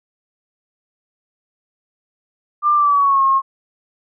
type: tone with pitch glide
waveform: sine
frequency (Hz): 1191 to 1079.6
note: D6 to C#6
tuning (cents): +24 to -46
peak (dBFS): -11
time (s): 2.62-3.42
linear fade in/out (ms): 50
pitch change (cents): -170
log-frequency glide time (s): 2.74-3.23
effects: none